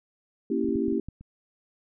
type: chord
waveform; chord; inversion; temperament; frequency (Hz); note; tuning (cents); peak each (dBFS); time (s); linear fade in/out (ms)
sine; A# diminished seventh; none; equal; 233.1 / 277.2 / 329.6 / 392; A#3 / C#4 / E4 / G4; 0 / 0 / 0 / 0; -29; 0.5-1; 5
type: clicks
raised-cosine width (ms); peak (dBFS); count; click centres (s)
5; -31 / -32 / -23 / -27 / -33 / -25 / -33; 7; 0.645 / 0.688 / 0.757 / 0.881 / 0.925 / 1.086 / 1.21
effects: none